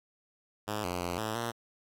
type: tone with pitch steps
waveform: 5% pulse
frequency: 105.7 / 89.1 / 87.7 / 109.2 / 117.3 Hz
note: G#2 / F2 / F2 / A2 / A#2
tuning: +31 / +35 / +8 / -13 / +11 cents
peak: -21 dBFS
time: 0.67-1.52 s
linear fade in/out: 20 ms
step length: 170 ms
effects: AAC 64 kbps